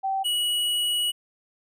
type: tone pair in turn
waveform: sine / square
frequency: 774 / 2922 Hz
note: G5 / F#7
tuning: -22 / -22 cents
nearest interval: octave + major seventh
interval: 2300 cents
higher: second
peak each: -23 dBFS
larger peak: neither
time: 0.03-0.24 / 0.24-1.12 s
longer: second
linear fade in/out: 20 ms
effects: none